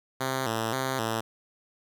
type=tone with vibrato; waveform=5% pulse; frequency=121.6 Hz; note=B2; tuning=26 cents flat; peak=-16 dBFS; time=0.2-1.21 s; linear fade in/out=10 ms; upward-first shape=square; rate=1.9 Hz; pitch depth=140 cents each way; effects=none